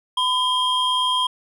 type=tone pair together; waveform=triangle; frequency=1010 / 3219 Hz; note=B5 / G7; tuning=+39 / +45 cents; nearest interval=octave + minor sixth; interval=2006 cents; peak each=-19 dBFS; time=0.17-1.27 s; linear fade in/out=5 ms; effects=none